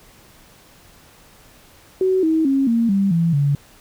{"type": "tone with pitch steps", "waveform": "sine", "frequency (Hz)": [375.6, 319.5, 271.8, 231.2, 196.68, 167.31, 142.33], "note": ["F#4", "D#4", "C#4", "A#3", "G3", "E3", "C#3"], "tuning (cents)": [26, 46, -34, -14, 6, 26, 46], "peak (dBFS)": -14, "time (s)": [2.01, 3.55], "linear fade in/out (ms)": 2, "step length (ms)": 220, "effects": ["pink hiss -49 dBFS RMS until 3.8 s"]}